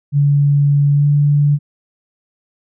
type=tone with pitch glide; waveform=sine; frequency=143.2 to 145.28 Hz; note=D3 to D3; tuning=-43 to -18 cents; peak=-9 dBFS; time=0.12-1.59 s; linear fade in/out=50 ms; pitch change=+25 cents; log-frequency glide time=0.92-1.06 s; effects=none